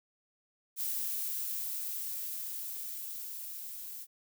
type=noise with level ramp; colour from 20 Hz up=violet; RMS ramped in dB=-34 to -44 dBFS; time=0.76-4.07 s; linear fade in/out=50 ms; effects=none